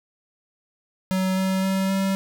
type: tone with pitch steps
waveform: square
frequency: 187.8 / 189.65 / 191.52 / 193.41 Hz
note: F#3 / F#3 / G3 / G3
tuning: +26 / +43 / -40 / -23 cents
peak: -21 dBFS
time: 1.11-2.15 s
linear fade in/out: 0 ms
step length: 260 ms
effects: none